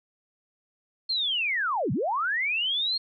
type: linear two-way sweep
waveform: sine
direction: down then up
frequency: 4300 to 106.1 to 4300 Hz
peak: -24 dBFS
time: 1.09-2.98 s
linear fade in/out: 10 ms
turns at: 1.92 s
effects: none